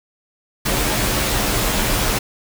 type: noise with comb filter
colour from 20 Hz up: pink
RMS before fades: -19 dBFS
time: 0.65-2.19 s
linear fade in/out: 10 ms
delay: 12 ms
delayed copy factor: -0.55
effects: none